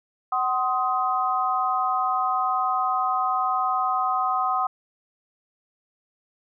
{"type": "chord", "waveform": "sine", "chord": "C diminished", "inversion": "second", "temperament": "just", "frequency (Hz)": [753.5, 1046.5, 1255.8], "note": ["Gb5", "C6", "Eb6"], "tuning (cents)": [31, 0, 16], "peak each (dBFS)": [-25, -27, -24], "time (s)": [0.32, 4.67], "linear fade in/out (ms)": 5, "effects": []}